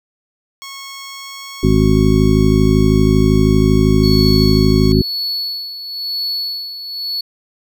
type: tone with pitch glide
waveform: 10% pulse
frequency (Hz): 1097 to 1106.5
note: C#6 to C#6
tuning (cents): -18 to -3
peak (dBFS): -21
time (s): 0.62-4.92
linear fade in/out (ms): 0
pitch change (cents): +15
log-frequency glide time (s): 1.07-2.02
type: harmonic tone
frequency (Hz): 52.7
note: G#1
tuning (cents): +26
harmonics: 1 / 2 / 3 / 4 / 5 / 7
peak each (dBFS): -16 / -16 / -16 / -16 / -16 / -16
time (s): 1.63-5.02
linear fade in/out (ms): 5
type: tone with tremolo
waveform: triangle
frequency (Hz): 4412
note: C#8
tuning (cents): -9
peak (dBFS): -16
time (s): 4.03-7.21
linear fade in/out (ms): 5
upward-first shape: sine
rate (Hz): 1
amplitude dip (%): 65
effects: none